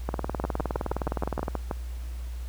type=two click trains; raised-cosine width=1 ms; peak=-14 / -14 dBFS; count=28 / 9; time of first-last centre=0.09-1.482 / 0.44-1.712 s; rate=19.4 / 6.29 Hz; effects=added 60 Hz sine -32 dBFS peak until 2.48 s + pink hiss -52 dBFS RMS until 2.48 s